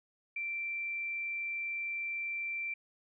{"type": "tone", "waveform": "sine", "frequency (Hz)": 2349, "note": "D7", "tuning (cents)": 0, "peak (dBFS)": -34, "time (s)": [0.36, 2.74], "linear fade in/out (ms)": 5, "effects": []}